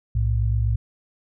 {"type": "tone pair together", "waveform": "sine", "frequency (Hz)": [61.74, 110], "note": ["B1", "A2"], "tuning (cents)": [0, 0], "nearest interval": "minor seventh", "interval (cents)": 1000, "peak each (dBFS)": -21, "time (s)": [0.15, 0.76], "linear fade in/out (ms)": 5, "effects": []}